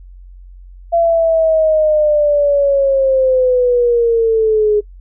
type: linear sweep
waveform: sine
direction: down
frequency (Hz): 680 to 415.3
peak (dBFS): -9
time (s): 0.92-4.81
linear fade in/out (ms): 20
effects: noise-tail reverb RT60 0.1 s tail -25 dB re dry + added 45 Hz sine -34 dBFS peak until 5 s